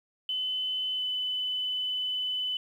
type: tone with pitch glide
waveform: sine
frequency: 3027 to 3008 Hz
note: F#7 to F#7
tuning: +39 to +28 cents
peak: -28 dBFS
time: 0.29-2.57 s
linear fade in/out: 2 ms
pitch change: -11 cents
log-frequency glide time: 0.96-1.02 s
effects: 10-bit